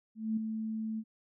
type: tone with ADSR envelope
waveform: sine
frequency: 220 Hz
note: A3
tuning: in tune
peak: -27 dBFS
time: 0.15-1.04 s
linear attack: 220 ms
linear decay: 6 ms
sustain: -6 dB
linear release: 54 ms
effects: none